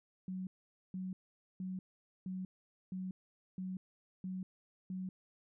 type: tone bursts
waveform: sine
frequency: 186.2 Hz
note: F#3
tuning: 11 cents sharp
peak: -38 dBFS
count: 8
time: 0.28-5.09 s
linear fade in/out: 2 ms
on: 190 ms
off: 470 ms
effects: none